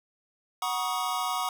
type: chord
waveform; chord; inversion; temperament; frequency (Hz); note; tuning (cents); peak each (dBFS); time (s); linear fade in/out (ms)
square; D# minor seventh; first; equal with one note detuned; 740 / 956.9 / 1108.7 / 1244.5; F#5 / A#5 / C#6 / D#6; 0 / +45 / 0 / 0; -34; 0.62-1.49; 2
effects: none